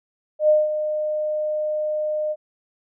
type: tone with ADSR envelope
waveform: sine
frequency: 610 Hz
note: D#5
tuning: 34 cents flat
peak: -11 dBFS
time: 0.39-2.36 s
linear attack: 100 ms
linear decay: 190 ms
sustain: -10 dB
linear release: 47 ms
effects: none